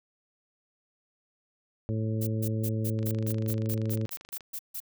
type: harmonic tone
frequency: 110 Hz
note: A2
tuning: in tune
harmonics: 1 / 2 / 3 / 4 / 5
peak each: -28 / -34 / -38 / -40 / -42 dBFS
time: 1.89-4.06 s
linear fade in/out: 0 ms
type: noise bursts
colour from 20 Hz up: violet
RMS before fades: -36 dBFS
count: 13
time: 2.21-4.803 s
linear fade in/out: 10 ms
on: 61 ms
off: 150 ms
type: click train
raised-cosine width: 0.2 ms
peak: -29 dBFS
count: 37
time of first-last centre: 2.99-4.407 s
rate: 25.4 Hz
effects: none